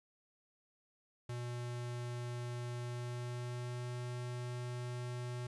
square tone with pitch glide, 121.3 to 122.78 Hz, B2 to B2, -31 to -10 cents, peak -40 dBFS, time 1.29-5.47 s, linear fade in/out 5 ms, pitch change +21 cents, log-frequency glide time 2.79-3.87 s, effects resampled to 24000 Hz + 12-bit

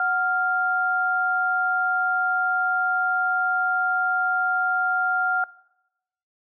sine tone pair together, 740 / 1396.9 Hz, F#5 / F6, 0 / 0 cents, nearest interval major seventh, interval 1100 cents, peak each -25 / -21 dBFS, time 0-5.44 s, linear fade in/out 2 ms, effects noise-tail reverb RT60 0.9 s tail -21 dB re dry

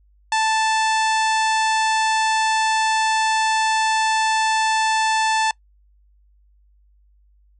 harmonic tone, 880 Hz, A5, in tune, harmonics 1 / 2 / 3 / 4 / 5 / 6 / 7 / 8 / 9 / 10, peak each -18 / -24 / -28 / -30 / -32 / -34 / -35 / -36 / -37 / -38 dBFS, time 0.32-5.51 s, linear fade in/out 2 ms, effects noise-tail reverb RT60 0.1 s tail -24 dB re dry + added 50 Hz sine -53 dBFS peak until 7.59 s

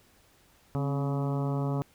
harmonic tone with a mistuned harmonic, 140.9 Hz, C#3, 29 cents sharp, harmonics 1 / 2 / 3 / 4 / 5 / 6 / 7 / 8 / 9, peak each -28 / -34 / -38 / -40 / -42 / -44 / -45 / -46 / -47 dBFS, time 0.75-1.82 s, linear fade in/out 0 ms, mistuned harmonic 2, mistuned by -63 cents, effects pink hiss -62 dBFS RMS until 1.94 s

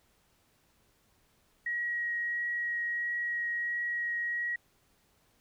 sine tone with vibrato, 1900 Hz, A#6, 33 cents sharp, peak -30 dBFS, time 1.66-4.56 s, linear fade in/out 5 ms, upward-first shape triangle, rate 1.5 Hz, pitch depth 9 cents each way, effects pink hiss -69 dBFS RMS until 5.4 s

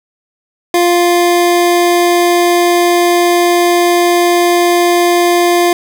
25% pulse tone, 349.2 Hz, F4, in tune, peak -4 dBFS, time 0.74-5.73 s, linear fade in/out 2 ms, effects none

